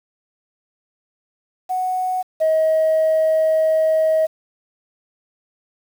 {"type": "tone pair in turn", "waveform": "sine", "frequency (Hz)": [740, 634.2], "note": ["F#5", "D#5"], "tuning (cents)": [0, 33], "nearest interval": "minor third", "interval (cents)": 267, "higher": "first", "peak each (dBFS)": [-18, -12], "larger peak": "second", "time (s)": [[1.69, 2.23], [2.4, 4.27]], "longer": "second", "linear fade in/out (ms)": 20, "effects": ["tanh soft clip ceiling -11 dBFS", "7-bit"]}